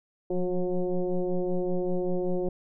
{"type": "tone with frequency modulation", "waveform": "sine", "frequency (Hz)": 182.6, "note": "F#3", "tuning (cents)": -23, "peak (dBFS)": -24, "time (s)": [0.3, 2.49], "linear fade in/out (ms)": 5, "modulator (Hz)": 180, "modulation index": 2, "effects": []}